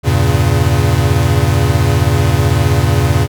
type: chord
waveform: square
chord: E diminished seventh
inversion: none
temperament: equal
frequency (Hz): 82.41 / 98 / 116.54 / 138.59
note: E2 / G2 / Bb2 / Db3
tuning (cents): 0 / 0 / 0 / 0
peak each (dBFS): -16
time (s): 0.03-3.28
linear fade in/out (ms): 50
effects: none